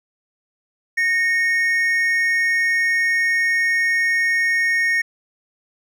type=tone pair together; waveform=triangle; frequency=1850 / 2200 Hz; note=A#6 / C#7; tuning=-14 / -14 cents; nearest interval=minor third; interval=300 cents; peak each=-15 / -21 dBFS; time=0.97-5.02 s; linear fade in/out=10 ms; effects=none